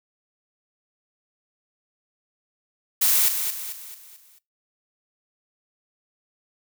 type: noise with echo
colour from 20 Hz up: blue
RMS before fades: -19 dBFS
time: 3.01-3.29 s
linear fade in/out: 10 ms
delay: 220 ms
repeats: 5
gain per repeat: -7 dB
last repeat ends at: 4.39 s
effects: noise-tail reverb RT60 0.2 s tail -20 dB re dry